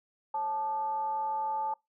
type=tone with frequency modulation; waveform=sine; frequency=874 Hz; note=A5; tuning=12 cents flat; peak=-29 dBFS; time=0.34-1.74 s; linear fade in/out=5 ms; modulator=329 Hz; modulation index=0.36; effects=noise-tail reverb RT60 0.2 s tail -25 dB re dry